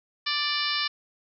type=harmonic tone with a mistuned harmonic; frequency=587.3 Hz; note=D5; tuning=in tune; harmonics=2 / 3 / 4 / 5 / 6 / 7 / 8 / 9; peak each=-33 / -33 / -33 / -33 / -33 / -33 / -33 / -33 dBFS; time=0.26-0.88 s; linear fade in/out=10 ms; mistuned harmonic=6; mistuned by=+28 cents; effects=none